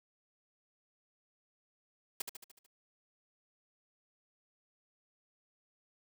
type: noise with echo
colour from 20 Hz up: white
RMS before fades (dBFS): -36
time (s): 2.2-2.22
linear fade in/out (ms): 5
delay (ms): 74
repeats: 6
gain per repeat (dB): -5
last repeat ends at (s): 2.664
effects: none